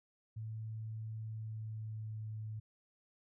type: tone with pitch glide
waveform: sine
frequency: 110.2 to 108.62 Hz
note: A2 to A2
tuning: +3 to -22 cents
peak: -40 dBFS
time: 0.36-2.6 s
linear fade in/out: 10 ms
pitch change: -25 cents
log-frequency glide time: 1.17-2.28 s
effects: none

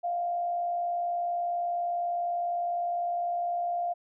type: tone with frequency modulation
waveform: sine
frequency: 698 Hz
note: F5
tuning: 1 cent flat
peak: -27 dBFS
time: 0.03-3.94 s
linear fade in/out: 20 ms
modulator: 59.8 Hz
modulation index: 0.3
effects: none

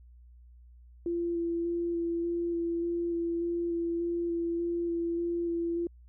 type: tone with vibrato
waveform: sine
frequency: 340.3 Hz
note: F4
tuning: 45 cents flat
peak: -28 dBFS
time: 1.06-5.87 s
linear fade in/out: 2 ms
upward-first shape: square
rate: 1.7 Hz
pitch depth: 11 cents each way
effects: added 60 Hz sine -51 dBFS peak until 6.08 s

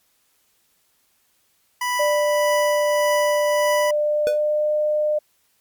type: tone with tremolo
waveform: 25% pulse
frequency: 987 Hz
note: B5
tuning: 1 cent flat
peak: -16 dBFS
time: 1.81-3.91 s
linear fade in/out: 5 ms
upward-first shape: triangle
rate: 1.7 Hz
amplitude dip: 40%
type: tone with pitch glide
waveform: sine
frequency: 592 to 604.1 Hz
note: D5 to D5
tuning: +14 to +49 cents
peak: -17 dBFS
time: 1.99-5.19 s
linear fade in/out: 10 ms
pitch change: +35 cents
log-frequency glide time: 3.47-4.71 s
type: tone with exponential decay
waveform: square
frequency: 494.5 Hz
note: B4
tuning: 2 cents sharp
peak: -19 dBFS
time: 4.27-4.41 s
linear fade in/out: 0 ms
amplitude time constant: 30 ms
effects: white hiss -64 dBFS RMS until 5.6 s + MP3 96 kbps

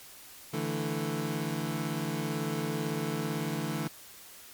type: chord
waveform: 25% pulse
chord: D suspended second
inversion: none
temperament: equal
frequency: 146.83 / 164.81 / 220 Hz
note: D3 / E3 / A3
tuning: 0 / 0 / 0 cents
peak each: -31 / -31 / -32 dBFS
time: 0.53-3.88 s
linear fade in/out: 10 ms
effects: white hiss -50 dBFS RMS until 4.53 s + MP3 96 kbps

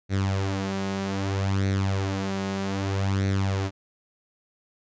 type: tone with flanger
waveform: sawtooth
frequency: 97.3 Hz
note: G2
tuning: 12 cents flat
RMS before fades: -26 dBFS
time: 0.09-3.71 s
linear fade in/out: 50 ms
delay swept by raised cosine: 0.49 to 5.49 ms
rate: 0.63 Hz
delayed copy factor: +0.65
effects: resampled to 16000 Hz

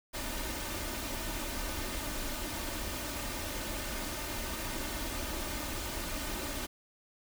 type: noise with comb filter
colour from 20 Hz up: pink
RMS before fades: -37 dBFS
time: 0.13-6.67 s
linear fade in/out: 20 ms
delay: 3.3 ms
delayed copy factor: +0.6
effects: none

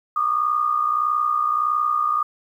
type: tone pair together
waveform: sine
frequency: 1163 / 1224.6 Hz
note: D6 / D#6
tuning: -17 / -28 cents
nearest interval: minor second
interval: 89 cents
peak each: -24 / -19 dBFS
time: 0.16-2.23 s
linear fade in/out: 5 ms
effects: 9-bit

